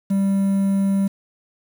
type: tone with quantisation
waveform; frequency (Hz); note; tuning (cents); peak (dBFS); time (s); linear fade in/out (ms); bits
triangle; 196; G3; 0; -14; 0.1-1.08; 10; 7
effects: none